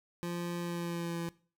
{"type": "tone with pitch glide", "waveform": "25% pulse", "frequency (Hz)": [173.3, 169.15], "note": ["F3", "E3"], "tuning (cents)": [-13, 45], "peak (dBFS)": -31, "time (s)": [0.23, 1.29], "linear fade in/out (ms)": 0, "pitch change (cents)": -42, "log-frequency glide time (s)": [0.6, 1.17], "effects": ["noise-tail reverb RT60 0.4 s tail -20 dB re dry"]}